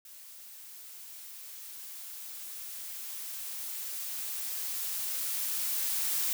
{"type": "noise with level ramp", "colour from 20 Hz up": "blue", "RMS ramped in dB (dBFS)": [-50, -30], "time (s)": [0.05, 6.33], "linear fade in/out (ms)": 2, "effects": []}